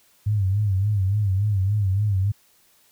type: tone with vibrato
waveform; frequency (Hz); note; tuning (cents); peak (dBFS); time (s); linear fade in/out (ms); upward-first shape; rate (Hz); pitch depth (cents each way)
sine; 100; G2; +35; -18; 0.26-2.32; 10; sine; 3.5; 110
effects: white hiss -59 dBFS RMS until 2.91 s